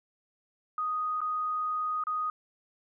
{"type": "tone with dropouts", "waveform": "sine", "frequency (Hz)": 1244.5, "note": "D#6", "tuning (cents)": 0, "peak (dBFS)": -28, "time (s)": [0.78, 2.3], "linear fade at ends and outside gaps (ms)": 2, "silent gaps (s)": [[1.206, 1.215], [2.038, 2.069]], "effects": []}